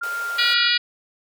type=tone; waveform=sine; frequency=1396.9 Hz; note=F6; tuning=in tune; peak=-24 dBFS; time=0.01-0.69 s; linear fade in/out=10 ms
type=high-pass noise; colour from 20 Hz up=pink; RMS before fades=-38 dBFS; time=0.03-0.54 s; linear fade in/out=5 ms; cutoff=400 Hz; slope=96 dB/octave
type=harmonic tone; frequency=481.6 Hz; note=B4; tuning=44 cents flat; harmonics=3 / 4 / 5 / 6 / 7 / 8 / 9 / 10; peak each=-25 / -25 / -25 / -25 / -25 / -25 / -25 / -25 dBFS; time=0.38-0.78 s; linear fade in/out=10 ms
effects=none